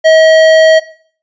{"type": "tone with tanh clipping", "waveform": "sine", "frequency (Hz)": 638, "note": "D#5", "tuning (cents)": 43, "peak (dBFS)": -5, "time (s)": [0.04, 0.8], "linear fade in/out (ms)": 20, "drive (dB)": 17, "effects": ["noise-tail reverb RT60 0.5 s tail -17 dB re dry", "resampled to 16000 Hz"]}